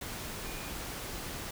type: tone in noise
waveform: sine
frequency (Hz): 2437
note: D#7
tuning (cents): -37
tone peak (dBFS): -49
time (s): 0.45-0.7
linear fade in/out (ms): 5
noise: pink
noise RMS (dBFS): -40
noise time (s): 0.01-1.51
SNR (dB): -12
effects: none